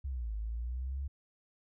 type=linear two-way sweep; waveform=sine; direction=down then up; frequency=70.4 to 51.91 to 70.4 Hz; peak=-34 dBFS; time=0.04-1.08 s; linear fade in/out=10 ms; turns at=0.34 s; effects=none